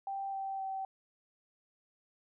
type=tone with pitch steps; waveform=sine; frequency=784 / 777.2 / 770.5 Hz; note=G5 / G5 / G5; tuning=0 / -15 / -30 cents; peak=-35 dBFS; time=0.07-0.85 s; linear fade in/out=2 ms; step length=260 ms; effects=none